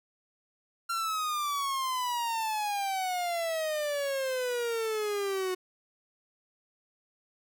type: exponential sweep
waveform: 45% pulse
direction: down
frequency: 1378 to 365.3 Hz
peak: -29 dBFS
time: 0.89-5.55 s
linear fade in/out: 10 ms
effects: none